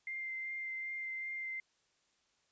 sine tone with vibrato, 2093 Hz, C7, in tune, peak -38 dBFS, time 0.07-1.6 s, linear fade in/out 2 ms, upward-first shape sine, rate 2.6 Hz, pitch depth 12 cents each way, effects white hiss -75 dBFS RMS until 2.51 s + resampled to 16000 Hz

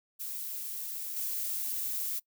violet noise with level steps, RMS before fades -38 / -34 dBFS, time 0.19-2.2 s, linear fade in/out 20 ms, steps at 1.16 s, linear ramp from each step 10 ms, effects noise-tail reverb RT60 0.1 s tail -23 dB re dry

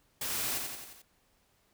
white noise with echo, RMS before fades -35 dBFS, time 0.21-0.58 s, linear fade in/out 5 ms, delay 88 ms, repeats 5, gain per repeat -4 dB, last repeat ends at 1.02 s, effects pink hiss -70 dBFS RMS until 1.73 s

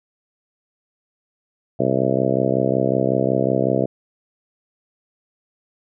harmonic tone, 65.41 Hz, C2, in tune, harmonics 2 / 3 / 4 / 5 / 6 / 7 / 8 / 9 / 10, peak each -25 / -25 / -25 / -25 / -25 / -25 / -25 / -25 / -25 dBFS, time 1.79-3.86 s, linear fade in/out 10 ms, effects none

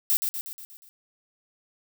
violet noise with echo, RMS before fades -22 dBFS, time 0.1-0.17 s, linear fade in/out 0 ms, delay 120 ms, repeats 6, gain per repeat -5 dB, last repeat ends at 0.89 s, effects none

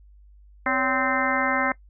harmonic tone with a mistuned harmonic, 259.6 Hz, C4, 13 cents flat, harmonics 1 / 2 / 3 / 4 / 5 / 6 / 7 / 8, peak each -29 / -29 / -29 / -29 / -29 / -29 / -29 / -29 dBFS, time 0.66-1.72 s, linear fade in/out 2 ms, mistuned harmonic 2, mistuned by +140 cents, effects noise-tail reverb RT60 0.1 s tail -20 dB re dry + added 50 Hz sine -48 dBFS peak until 1.89 s

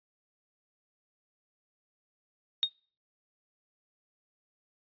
sine tone with exponential decay, 3711 Hz, A#7, 9 cents flat, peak -19 dBFS, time 2.63-2.72 s, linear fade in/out 0 ms, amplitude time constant 19 ms, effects noise-tail reverb RT60 0.4 s tail -25 dB re dry + resampled to 11025 Hz

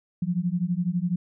sine beating tone pair, 170.6 / 182.6 Hz, F3 / F#3, -40 / -23 cents, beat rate 12 Hz, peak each -26 / -26 dBFS, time 0.22-1.16 s, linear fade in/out 5 ms, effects none

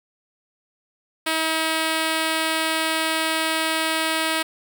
5% pulse tone, 320 Hz, D#4, 49 cents sharp, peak -9 dBFS, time 1.26-4.43 s, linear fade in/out 10 ms, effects none

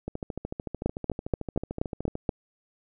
two click trains, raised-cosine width 2 ms, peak -11 / -19 dBFS, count 7 / 29, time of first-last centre 0.86-2.292 / 0.08-2.154 s, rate 4.19 / 13.5 Hz, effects none

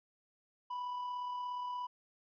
triangle tone with amplitude modulation, 987.8 Hz, B5, in tune, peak -34 dBFS, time 0.7-1.87 s, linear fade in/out 10 ms, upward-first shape sine, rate 37 Hz, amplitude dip 30%, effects resampled to 11025 Hz

